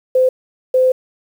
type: tone bursts at uneven times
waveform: sine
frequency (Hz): 514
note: C5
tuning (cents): -31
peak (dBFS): -9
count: 2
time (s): 0.15-0.29 / 0.74-0.92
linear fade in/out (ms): 5
effects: 7-bit